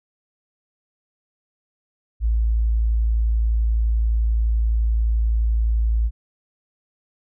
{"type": "tone", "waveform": "sine", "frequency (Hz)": 55.8, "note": "A1", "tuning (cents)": 25, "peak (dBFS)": -16, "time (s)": [2.2, 6.11], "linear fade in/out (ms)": 50, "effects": []}